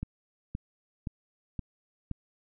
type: click train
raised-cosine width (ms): 5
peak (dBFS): -21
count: 5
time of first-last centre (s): 0.03-2.113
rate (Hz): 1.92
effects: none